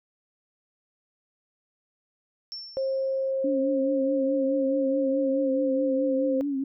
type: tone with exponential decay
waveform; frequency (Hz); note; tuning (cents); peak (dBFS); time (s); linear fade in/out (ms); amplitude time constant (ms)
sine; 5410; E8; +44; -32; 2.52-3.31; 0; 170
type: tone with pitch glide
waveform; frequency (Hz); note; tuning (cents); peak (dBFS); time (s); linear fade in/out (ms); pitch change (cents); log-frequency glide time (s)
sine; 534 to 524.8; C5 to C5; +35 to +5; -24; 2.77-6.41; 0; -30; 5.44-5.5
type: tone with vibrato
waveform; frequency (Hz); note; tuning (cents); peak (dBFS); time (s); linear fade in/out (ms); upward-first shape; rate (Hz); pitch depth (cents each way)
sine; 277.2; C#4; 0; -25; 3.44-6.64; 5; triangle; 4.7; 80
effects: none